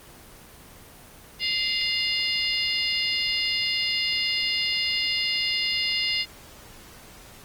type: harmonic tone with a mistuned harmonic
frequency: 708 Hz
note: F5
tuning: 23 cents sharp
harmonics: 3 / 4 / 5 / 6 / 7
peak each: -29 / -28 / -32 / -30 / -29 dBFS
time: 1.39-6.26 s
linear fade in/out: 50 ms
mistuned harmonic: 3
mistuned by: -36 cents
effects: pink hiss -47 dBFS RMS until 7.44 s + Opus 24 kbps